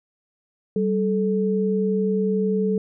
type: tone pair together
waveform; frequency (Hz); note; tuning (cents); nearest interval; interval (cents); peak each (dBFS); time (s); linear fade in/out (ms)
sine; 193.5 / 434.4; G3 / A4; -22 / -22; octave + major second; 1400; -21 / -22; 0.76-2.78; 2
effects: none